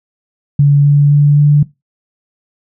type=tone with pitch steps; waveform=sine; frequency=143.1 / 144.26 / 145.43 / 146.61 Hz; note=D3 / D3 / D3 / D3; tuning=-45 / -31 / -17 / -3 cents; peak=-4 dBFS; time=0.59-1.63 s; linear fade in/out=5 ms; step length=260 ms; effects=noise-tail reverb RT60 0.2 s tail -19 dB re dry